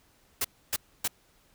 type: noise bursts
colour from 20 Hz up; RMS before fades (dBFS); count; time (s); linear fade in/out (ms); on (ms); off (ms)
white; -28; 3; 0.41-1.078; 5; 36; 280
effects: pink hiss -64 dBFS RMS until 1.54 s